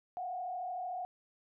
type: tone with frequency modulation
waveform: sine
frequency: 726 Hz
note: F#5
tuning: 33 cents flat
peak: -36 dBFS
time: 0.17-1.05 s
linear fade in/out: 0 ms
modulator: 33.3 Hz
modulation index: 0.82
effects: none